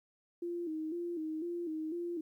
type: tone with vibrato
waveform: sine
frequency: 329.6 Hz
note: E4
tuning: in tune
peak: -35 dBFS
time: 0.42-2.21 s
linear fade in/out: 5 ms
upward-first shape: square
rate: 2 Hz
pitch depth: 84 cents each way
effects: 12-bit